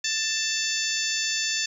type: harmonic tone with a mistuned harmonic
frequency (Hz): 885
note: A5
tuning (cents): +10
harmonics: 2 / 3 / 4 / 5 / 6 / 7 / 8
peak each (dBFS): -32 / -32 / -32 / -32 / -32 / -32 / -32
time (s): 0.04-1.66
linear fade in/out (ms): 5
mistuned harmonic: 5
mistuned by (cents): +38
effects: 9-bit